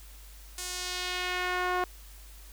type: tone with band-pass filter sweep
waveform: sawtooth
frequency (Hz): 362.1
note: F#4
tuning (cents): -37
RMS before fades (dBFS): -32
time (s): 0.58-1.84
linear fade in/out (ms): 2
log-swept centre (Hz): 8200 to 1000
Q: 1.1
effects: added 50 Hz sine -47 dBFS peak until 2.52 s + white hiss -54 dBFS RMS until 2.52 s